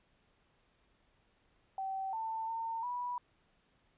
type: tone with pitch steps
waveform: sine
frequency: 770 / 893 / 908 / 979 Hz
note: G5 / A5 / A#5 / B5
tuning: -31 / +25 / -46 / -15 cents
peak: -35 dBFS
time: 1.78-3.18 s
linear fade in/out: 2 ms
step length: 350 ms
effects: pink hiss -72 dBFS RMS until 3.97 s + resampled to 8000 Hz